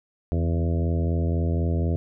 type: harmonic tone with a mistuned harmonic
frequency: 84 Hz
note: E2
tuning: 33 cents sharp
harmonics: 1 / 2 / 3 / 4 / 5 / 6 / 7 / 8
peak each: -22 / -28 / -32 / -34 / -36 / -38 / -39 / -40 dBFS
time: 0.32-1.96 s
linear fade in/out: 0 ms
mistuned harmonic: 2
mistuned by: -53 cents
effects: none